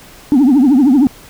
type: tone with vibrato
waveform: sine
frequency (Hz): 270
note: C#4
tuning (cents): -45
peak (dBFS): -4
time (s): 0.32-1.07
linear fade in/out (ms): 0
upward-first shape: triangle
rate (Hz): 13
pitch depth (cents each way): 240
effects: tanh soft clip ceiling -4 dBFS + pink hiss -39 dBFS RMS until 1.29 s